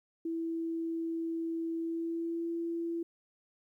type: tone with pitch glide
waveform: sine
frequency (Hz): 329.6 to 336.1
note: E4 to E4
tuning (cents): 0 to +34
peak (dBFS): -32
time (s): 0.25-3.03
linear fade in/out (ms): 5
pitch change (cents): +34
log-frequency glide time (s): 1.77-2.49
effects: 12-bit